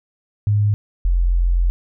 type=tone pair in turn; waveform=sine; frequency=103.83 / 43.66 Hz; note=G#2 / F1; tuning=0 / 0 cents; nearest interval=octave + minor third; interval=1500 cents; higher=first; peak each=-13 dBFS; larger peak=neither; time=0.47-0.74 / 1.05-1.7 s; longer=second; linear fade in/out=0 ms; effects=none